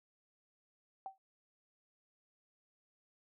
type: tone with exponential decay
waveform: sine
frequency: 771 Hz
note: G5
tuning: 29 cents flat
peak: -37 dBFS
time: 1.06-1.18 s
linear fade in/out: 1 ms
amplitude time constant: 24 ms
effects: none